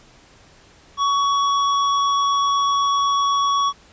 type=tone with hard clipping; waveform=sine; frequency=1123 Hz; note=C#6; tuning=22 cents sharp; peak=-18 dBFS; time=0.97-3.73 s; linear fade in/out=50 ms; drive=12 dB; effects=pink hiss -50 dBFS RMS until 3.92 s + resampled to 16000 Hz